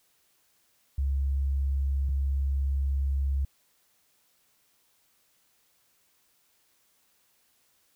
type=tone pair in turn; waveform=sine; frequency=68.5 / 68.5 Hz; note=C#2 / C#2; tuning=-20 / -20 cents; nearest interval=unison; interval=0 cents; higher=neither; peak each=-24 dBFS; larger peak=neither; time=0.98-2.09 / 2.09-3.45 s; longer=second; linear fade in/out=5 ms; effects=white hiss -68 dBFS RMS until 7.95 s